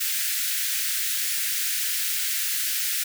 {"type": "high-pass noise", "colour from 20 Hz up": "white", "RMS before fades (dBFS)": -26, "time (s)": [0, 3.04], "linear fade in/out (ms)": 10, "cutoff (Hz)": 1500, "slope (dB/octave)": 48, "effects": []}